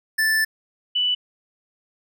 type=tone pair in turn; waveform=square / sine; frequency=1760 / 2972 Hz; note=A6 / F#7; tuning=0 / +7 cents; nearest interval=major sixth; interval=907 cents; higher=second; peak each=-18 dBFS; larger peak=neither; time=0.18-0.45 / 0.95-1.15 s; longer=first; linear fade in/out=10 ms; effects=none